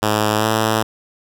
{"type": "tone with pitch glide", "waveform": "5% pulse", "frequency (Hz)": [106.5, 110.06], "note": ["G#2", "A2"], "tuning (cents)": [44, 1], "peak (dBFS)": -4, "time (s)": [0.02, 0.83], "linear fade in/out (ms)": 10, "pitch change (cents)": 57, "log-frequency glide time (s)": [0.37, 0.45], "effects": []}